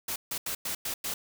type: noise bursts at uneven times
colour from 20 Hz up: white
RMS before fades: -33 dBFS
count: 6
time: 0.08-0.16 / 0.31-0.38 / 0.46-0.55 / 0.65-0.75 / 0.85-0.94 / 1.04-1.14 s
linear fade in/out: 5 ms
effects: none